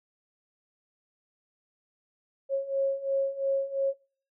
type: beating tone pair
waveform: sine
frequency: 544 / 546.9 Hz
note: C#5 / C#5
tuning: -33 / -23 cents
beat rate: 2.9 Hz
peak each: -30 / -27 dBFS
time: 2.49-3.94 s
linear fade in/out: 50 ms
effects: noise-tail reverb RT60 0.5 s tail -26 dB re dry

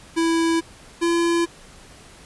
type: tone pair in turn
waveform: square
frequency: 330.3 / 339.4 Hz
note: E4 / F4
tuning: +4 / -49 cents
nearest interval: unison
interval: 47 cents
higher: second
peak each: -18 dBFS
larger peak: neither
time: 0.16-0.61 / 1.01-1.46 s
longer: neither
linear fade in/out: 20 ms
effects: pink hiss -46 dBFS RMS until 2.25 s + resampled to 24000 Hz

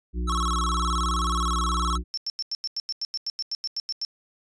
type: harmonic tone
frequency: 60.1 Hz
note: B1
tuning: 46 cents flat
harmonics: 1 / 3 / 5 / 6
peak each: -25 / -35 / -39 / -41 dBFS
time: 0.13-2.04 s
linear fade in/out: 50 ms
type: tone with vibrato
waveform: square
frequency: 1200 Hz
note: D6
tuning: 37 cents sharp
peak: -26 dBFS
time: 0.27-1.98 s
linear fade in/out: 20 ms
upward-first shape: square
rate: 19 Hz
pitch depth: 150 cents each way
type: tone bursts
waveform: sine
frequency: 5370 Hz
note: E8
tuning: 31 cents sharp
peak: -26 dBFS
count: 16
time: 2.14-4.049 s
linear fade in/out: 0 ms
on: 34 ms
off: 91 ms
effects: resampled to 22050 Hz

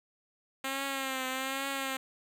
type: tone with vibrato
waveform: 5% pulse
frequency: 266.8 Hz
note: C4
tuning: 34 cents sharp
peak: -21 dBFS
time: 0.64-1.97 s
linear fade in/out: 5 ms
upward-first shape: triangle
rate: 1.2 Hz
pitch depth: 59 cents each way
effects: none

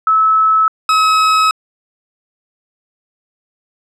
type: tone pair in turn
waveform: sine / 40% pulse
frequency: 1300 / 1281.4 Hz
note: E6 / E6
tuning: -24 / -49 cents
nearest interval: unison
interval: 25 cents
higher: first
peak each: -8 dBFS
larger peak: neither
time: 0.07-0.68 / 0.89-1.51 s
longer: second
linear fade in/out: 2 ms
effects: low-pass 7000 Hz 12 dB/octave

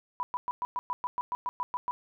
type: tone bursts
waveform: sine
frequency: 987.8 Hz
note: B5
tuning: in tune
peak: -28 dBFS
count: 13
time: 0.2-1.91 s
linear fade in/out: 0 ms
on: 30 ms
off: 110 ms
effects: none

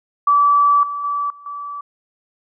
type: tone with level steps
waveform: sine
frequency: 1154 Hz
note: D6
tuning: 31 cents flat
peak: -10 / -22 / -18 / -38 / -26 dBFS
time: 0.27-1.81 s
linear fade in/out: 5 ms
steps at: 0.83 / 1.04 / 1.3 / 1.46 s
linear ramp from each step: 2 ms
effects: none

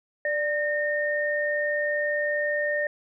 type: tone pair together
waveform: sine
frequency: 590 / 1832.5 Hz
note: D5 / A#6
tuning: +8 / -30 cents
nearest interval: octave + minor sixth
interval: 1962 cents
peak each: -26 dBFS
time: 0.25-2.87 s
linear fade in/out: 2 ms
effects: none

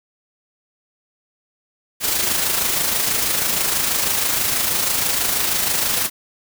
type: noise with amplitude modulation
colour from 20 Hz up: white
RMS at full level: -18 dBFS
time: 2-6.1 s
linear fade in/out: 50 ms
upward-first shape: sine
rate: 26.2 Hz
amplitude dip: 40%
effects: none

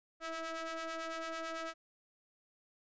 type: ring-modulated tone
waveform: sawtooth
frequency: 324.5 Hz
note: E4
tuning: 27 cents flat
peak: -32 dBFS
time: 0.2-1.74 s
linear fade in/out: 50 ms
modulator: 978 Hz
effects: resampled to 16000 Hz

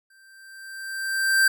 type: tone with exponential growth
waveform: square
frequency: 1568 Hz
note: G6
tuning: in tune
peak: -15 dBFS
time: 0.1-1.48 s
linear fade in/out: 5 ms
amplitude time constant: 300 ms
effects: none

